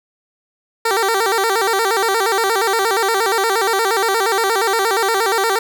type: tone with vibrato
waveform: 15% pulse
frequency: 421.2 Hz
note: G#4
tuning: 24 cents sharp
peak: -8 dBFS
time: 0.85-5.59 s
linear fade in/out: 5 ms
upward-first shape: square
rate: 8.5 Hz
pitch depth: 140 cents each way
effects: none